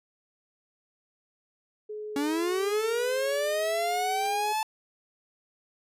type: tone with pitch glide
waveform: sine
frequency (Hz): 424.4 to 420.3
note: G#4 to G#4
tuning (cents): +38 to +21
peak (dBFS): -34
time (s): 1.89-4.53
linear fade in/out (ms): 10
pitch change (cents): -17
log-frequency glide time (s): 3.2-3.42
type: linear sweep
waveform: 45% pulse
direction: up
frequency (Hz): 277.2 to 880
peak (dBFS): -26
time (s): 2.16-4.63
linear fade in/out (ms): 2
type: noise with exponential growth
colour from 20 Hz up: white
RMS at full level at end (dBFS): -42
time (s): 4.11-4.27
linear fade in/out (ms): 5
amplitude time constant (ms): 34
effects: resampled to 32000 Hz